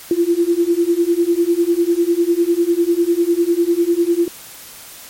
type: beating tone pair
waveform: sine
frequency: 337.3 / 347.3 Hz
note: E4 / F4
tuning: +40 / -10 cents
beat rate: 10 Hz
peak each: -16 / -15 dBFS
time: 0.11-4.28 s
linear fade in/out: 2 ms
effects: white hiss -37 dBFS RMS until 5.09 s + MP3 64 kbps